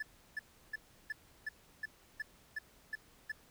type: tone bursts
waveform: triangle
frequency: 1737 Hz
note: A6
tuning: 23 cents flat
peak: -34 dBFS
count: 10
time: 0-3.32 s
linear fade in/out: 5 ms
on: 26 ms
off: 340 ms
effects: pink hiss -64 dBFS RMS until 3.5 s